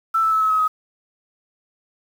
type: tone with pitch steps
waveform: sine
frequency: 1328 / 1315 / 1302.2 / 1289.4 / 1276.8 / 1264.4 Hz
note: E6 / E6 / E6 / E6 / D#6 / D#6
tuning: +12 / -5 / -22 / -39 / +44 / +27 cents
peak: -15 dBFS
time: 0.14-0.68 s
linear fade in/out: 10 ms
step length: 90 ms
effects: 7-bit